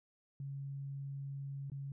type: tone with dropouts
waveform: sine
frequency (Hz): 138.59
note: C#3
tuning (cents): 0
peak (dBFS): -40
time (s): 0.4-1.92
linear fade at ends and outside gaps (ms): 2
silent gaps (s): 1.7-1.718
effects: none

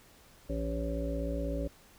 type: harmonic tone with a mistuned harmonic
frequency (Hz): 56.2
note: A1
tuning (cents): +37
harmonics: 1 / 3 / 5 / 7 / 9 / 10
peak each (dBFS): -34 / -40 / -38 / -44 / -43 / -38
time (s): 0.49-1.68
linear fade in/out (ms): 10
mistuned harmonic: 1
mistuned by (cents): +76
effects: pink hiss -59 dBFS RMS until 1.98 s

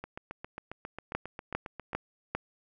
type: two click trains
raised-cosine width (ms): 0.5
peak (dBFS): -15 / -24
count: 4 / 15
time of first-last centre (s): 1.15-2.35 / 0.04-1.932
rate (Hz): 2.5 / 7.4
effects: none

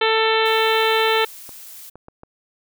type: harmonic tone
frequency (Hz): 443.9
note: A4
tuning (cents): +15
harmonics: 1 / 2 / 3 / 4 / 5 / 6 / 7 / 8 / 9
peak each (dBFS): -19 / -22 / -24 / -25 / -26 / -27 / -27 / -28 / -29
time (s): 0.01-1.25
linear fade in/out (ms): 5
type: noise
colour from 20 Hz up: blue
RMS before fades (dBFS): -39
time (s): 0.45-1.9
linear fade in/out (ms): 10
type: clicks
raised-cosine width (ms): 1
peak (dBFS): -26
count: 4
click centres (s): 1.492 / 1.956 / 2.084 / 2.234
effects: none

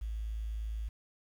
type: tone with quantisation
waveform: sine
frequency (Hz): 54.3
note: A1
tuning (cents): -22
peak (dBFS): -34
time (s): 0.01-0.89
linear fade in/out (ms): 10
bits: 10
effects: none

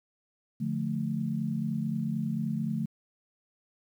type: chord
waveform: sine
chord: D minor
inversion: none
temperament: just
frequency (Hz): 146.83 / 176.2 / 220.2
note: D3 / F3 / A3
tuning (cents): 0 / +16 / +2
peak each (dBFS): -33 / -34 / -31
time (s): 0.6-2.86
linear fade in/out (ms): 10
effects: 10-bit

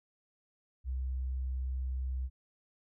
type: tone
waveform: sine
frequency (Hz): 64.5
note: C2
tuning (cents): -24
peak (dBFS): -32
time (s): 0.84-2.3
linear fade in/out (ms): 50
effects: none

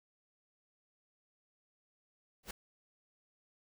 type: noise with exponential growth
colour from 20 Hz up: pink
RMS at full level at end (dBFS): -36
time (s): 2.43-2.51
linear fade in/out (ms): 5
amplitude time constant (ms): 17
effects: none

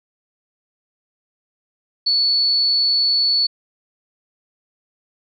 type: tone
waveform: sine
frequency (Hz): 4435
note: C#8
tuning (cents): 0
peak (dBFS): -14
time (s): 2.06-3.47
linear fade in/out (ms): 10
effects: none

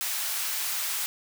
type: high-pass noise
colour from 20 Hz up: white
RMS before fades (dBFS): -30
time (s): 0.01-1.06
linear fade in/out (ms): 0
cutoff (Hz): 970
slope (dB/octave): 12
effects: none

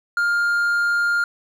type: tone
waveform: triangle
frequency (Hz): 1406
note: F6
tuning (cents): +11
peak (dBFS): -15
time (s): 0.17-1.24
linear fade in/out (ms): 2
effects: none

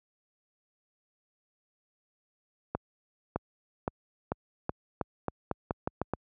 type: accelerating click train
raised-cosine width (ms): 1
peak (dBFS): -15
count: 12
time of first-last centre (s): 2.75-6.136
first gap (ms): 610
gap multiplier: 0.85
effects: high-pass 60 Hz 12 dB/octave

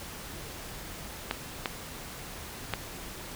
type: clicks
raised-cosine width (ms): 0.3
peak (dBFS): -12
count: 3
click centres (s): 1.311 / 1.658 / 2.737
effects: pink hiss -42 dBFS RMS until 3.35 s

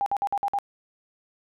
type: tone bursts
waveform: sine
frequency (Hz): 804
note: G5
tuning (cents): +44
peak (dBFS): -22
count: 6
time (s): 0.01-0.587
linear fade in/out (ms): 0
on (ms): 52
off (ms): 53
effects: none

